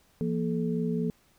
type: tone cluster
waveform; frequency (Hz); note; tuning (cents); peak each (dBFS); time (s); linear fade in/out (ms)
sine; 170.6 / 234.9 / 431.7; F3 / A#3 / A4; -40 / +13 / -33; -29 / -30 / -33; 0.21-1.1; 0
effects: pink hiss -64 dBFS RMS until 1.38 s